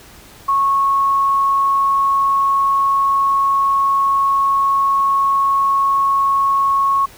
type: tone with quantisation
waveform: sine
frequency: 1100 Hz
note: C#6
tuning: 14 cents flat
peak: -12 dBFS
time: 0.48-7.06 s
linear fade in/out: 10 ms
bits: 7
effects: pink hiss -42 dBFS RMS until 7.17 s